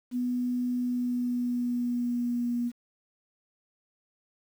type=tone with pitch glide; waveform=sine; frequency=246.9 to 240.1 Hz; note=B3 to B3; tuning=0 to -49 cents; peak=-26 dBFS; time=0.11-2.72 s; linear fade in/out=50 ms; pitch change=-49 cents; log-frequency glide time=0.77-2.54 s; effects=9-bit